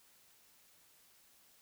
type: silence
effects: white hiss -66 dBFS RMS until 1.61 s